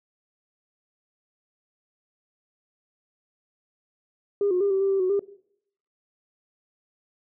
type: tone with pitch steps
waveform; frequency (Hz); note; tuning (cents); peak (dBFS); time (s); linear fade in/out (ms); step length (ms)
sine; 404.3 / 361.5 / 401.3 / 385.6 / 391.7 / 389.2 / 369.6 / 400.9; G#4 / F#4 / G4 / G4 / G4 / G4 / F#4 / G4; -46 / -40 / +41 / -28 / -1 / -12 / -2 / +39; -19; 4.41-5.194; 2; 98
effects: noise-tail reverb RT60 0.7 s tail -20 dB re dry + tanh soft clip ceiling -15 dBFS